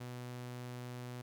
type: tone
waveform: sawtooth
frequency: 123.47 Hz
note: B2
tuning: in tune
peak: -39 dBFS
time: 0-1.22 s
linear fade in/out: 10 ms
effects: none